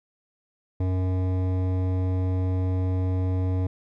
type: tone with hard clipping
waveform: sine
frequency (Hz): 92.5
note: F#2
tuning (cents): 0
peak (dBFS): -24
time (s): 0.8-3.67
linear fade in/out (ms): 5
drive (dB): 14
effects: none